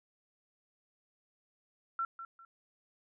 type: tone with echo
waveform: sine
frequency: 1353 Hz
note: E6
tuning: 45 cents sharp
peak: -31 dBFS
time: 1.99-2.05 s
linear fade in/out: 2 ms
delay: 200 ms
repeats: 2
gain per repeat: -11 dB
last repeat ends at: 2.45 s
effects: none